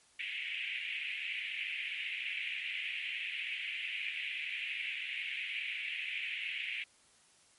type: band-pass noise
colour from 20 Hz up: white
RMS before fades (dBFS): -39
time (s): 0.19-6.84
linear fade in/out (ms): 5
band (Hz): 2100 to 2800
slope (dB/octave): 48
effects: white hiss -65 dBFS RMS until 7.58 s + MP3 48 kbps